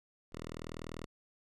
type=tone; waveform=5% pulse; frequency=40.19 Hz; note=E1; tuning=43 cents flat; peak=-31 dBFS; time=0.32-1.06 s; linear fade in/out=10 ms; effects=low-pass 9000 Hz 12 dB/octave